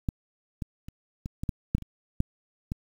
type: clicks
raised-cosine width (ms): 5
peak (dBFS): -14 / -19 / -28 / -21 / -19 / -14 / -10 / -27 / -27 / -11 / -18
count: 11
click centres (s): 0.088 / 0.622 / 0.885 / 1.259 / 1.435 / 1.492 / 1.75 / 1.782 / 1.823 / 2.204 / 2.719
effects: 8-bit